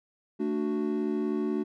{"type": "chord", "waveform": "triangle", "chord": "D major", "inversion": "second", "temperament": "equal with one note detuned", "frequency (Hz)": [221.7, 293.7, 370], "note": ["A3", "D4", "F#4"], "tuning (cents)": [13, 0, 0], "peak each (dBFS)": -29, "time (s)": [0.39, 1.64], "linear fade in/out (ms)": 20, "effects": []}